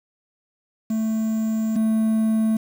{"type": "tone pair in turn", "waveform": "triangle", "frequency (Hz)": [220.3, 220.3], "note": ["A3", "A3"], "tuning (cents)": [2, 2], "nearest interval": "unison", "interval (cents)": 0, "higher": "neither", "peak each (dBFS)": [-18, -15], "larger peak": "second", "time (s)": [[0.9, 1.76], [1.76, 2.57]], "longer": "first", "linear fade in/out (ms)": 5, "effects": ["7-bit"]}